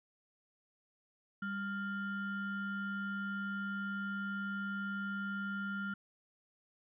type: ring-modulated tone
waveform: triangle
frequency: 799 Hz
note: G5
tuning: 33 cents sharp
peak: -31 dBFS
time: 1.42-5.94 s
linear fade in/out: 5 ms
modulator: 601 Hz
effects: resampled to 8000 Hz